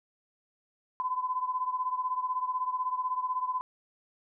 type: beating tone pair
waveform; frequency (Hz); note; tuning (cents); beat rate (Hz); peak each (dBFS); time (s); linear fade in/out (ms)
sine; 1010 / 1026; B5 / C6; +39 / -34; 16; -30 / -34; 1-3.61; 0
effects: none